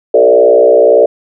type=tone with frequency modulation; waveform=sine; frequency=515 Hz; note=C5; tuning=28 cents flat; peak=-3 dBFS; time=0.14-1.06 s; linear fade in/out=5 ms; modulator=61.4 Hz; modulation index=1.9; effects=none